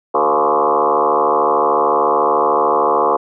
sine tone with frequency modulation, 773 Hz, G5, 24 cents flat, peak -11 dBFS, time 0.14-3.17 s, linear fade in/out 10 ms, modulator 73.6 Hz, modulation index 5.4, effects none

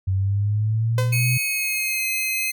sine exponential sweep, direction up, 93.8 to 128 Hz, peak -18 dBFS, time 0.07-1.38 s, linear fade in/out 10 ms
sawtooth tone with exponential decay, 510 Hz, C5, 44 cents flat, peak -17 dBFS, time 0.98-1.27 s, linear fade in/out 2 ms, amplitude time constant 61 ms
sine tone, 2538 Hz, D#7, 34 cents sharp, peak -23 dBFS, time 1.12-2.51 s, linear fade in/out 10 ms
5% pulse tone with pitch glide, 2202 to 2081 Hz, C#7 to C7, -12 to -10 cents, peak -16 dBFS, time 1.12-2.52 s, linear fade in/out 10 ms, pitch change -98 cents, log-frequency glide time 1.45-2.07 s
effects none

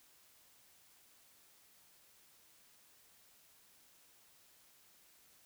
silence, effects white hiss -66 dBFS RMS until 5.45 s

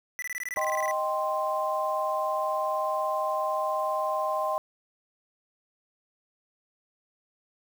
square tone bursts, 1975.5 Hz, B6, in tune, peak -32 dBFS, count 14, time 0.19-0.911 s, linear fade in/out 0 ms, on 32 ms, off 21 ms
sine chord, C minor, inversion first, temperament equal, 622.3 / 784 / 1046.5 Hz, Eb5 / G5 / C6, 0 / 0 / 0 cents, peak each -29 / -32 / -29 dBFS, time 0.57-4.58 s, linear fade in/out 0 ms
effects 8-bit

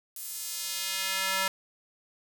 square tone with high-pass filter sweep, 191.4 Hz, G3, 41 cents flat, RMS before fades -32 dBFS, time 0.16-1.48 s, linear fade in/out 2 ms, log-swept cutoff 11000 to 1100 Hz, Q 0.79, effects 9-bit

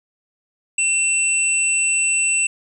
sine tone pair together, 2700 / 7934 Hz, E7 / B8, +41 / +7 cents, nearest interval octave + perfect fifth, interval 1866 cents, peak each -18 / -19 dBFS, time 0.78-2.47 s, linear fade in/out 5 ms, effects 9-bit

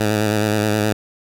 10% pulse tone with vibrato, 106.3 Hz, G#2, 41 cents sharp, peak -8 dBFS, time 0-0.93 s, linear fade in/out 5 ms, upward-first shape square, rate 9.5 Hz, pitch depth 29 cents each way, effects none

